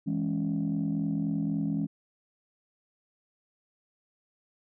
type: chord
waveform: sine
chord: C# minor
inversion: first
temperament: equal with one note detuned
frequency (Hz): 163.86 / 207.7 / 277.2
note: E3 / G#3 / C#4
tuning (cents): -10 / 0 / 0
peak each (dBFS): -30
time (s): 0.06-1.87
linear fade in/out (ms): 20
effects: tanh soft clip ceiling -21 dBFS